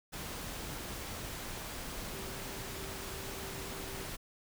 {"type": "tone in noise", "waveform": "sine", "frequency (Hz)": 387.3, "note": "G4", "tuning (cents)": -21, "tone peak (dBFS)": -49, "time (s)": [2.12, 4.06], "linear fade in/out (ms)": 20, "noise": "pink", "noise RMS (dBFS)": -42, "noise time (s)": [0.12, 4.17], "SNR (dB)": -10, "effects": []}